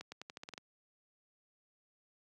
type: accelerating click train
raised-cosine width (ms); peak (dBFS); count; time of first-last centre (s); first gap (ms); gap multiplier
0.2; -28; 9; 0.01-0.578; 110; 0.87
effects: high-pass 150 Hz 12 dB/octave